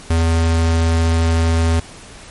square tone, 82.41 Hz, E2, in tune, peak -13 dBFS, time 0.1-1.8 s, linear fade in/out 5 ms, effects pink hiss -38 dBFS RMS until 2.3 s + MP3 48 kbps

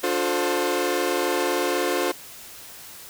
sawtooth chord, D minor seventh, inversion none, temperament equal with one note detuned, 293.7 / 357.6 / 440 / 523.3 Hz, D4 / F4 / A4 / C5, 0 / +41 / 0 / 0 cents, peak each -26 / -21 / -25 / -23 dBFS, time 0.03-2.12 s, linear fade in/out 10 ms, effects white hiss -42 dBFS RMS until 3.09 s

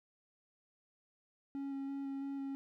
triangle tone with vibrato, 275.2 Hz, C#4, 12 cents flat, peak -36 dBFS, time 1.55-2.55 s, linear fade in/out 0 ms, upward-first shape square, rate 3 Hz, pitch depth 10 cents each way, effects none

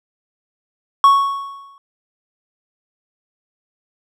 triangle tone with exponential decay, 1108.7 Hz, C#6, in tune, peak -3 dBFS, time 1.04-1.78 s, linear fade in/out 1 ms, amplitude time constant 160 ms, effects none

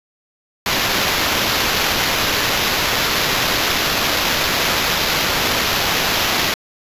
blue noise with sample-and-hold, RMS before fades -18 dBFS, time 0.66-6.54 s, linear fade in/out 2 ms, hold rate 8820 Hz, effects resampled to 32000 Hz

